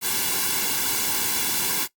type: noise with comb filter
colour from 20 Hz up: white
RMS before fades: -24 dBFS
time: 0.01-1.88 s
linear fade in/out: 50 ms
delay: 1.6 ms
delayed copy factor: -0.8
effects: noise-tail reverb RT60 0.1 s tail -18 dB re dry + Opus 48 kbps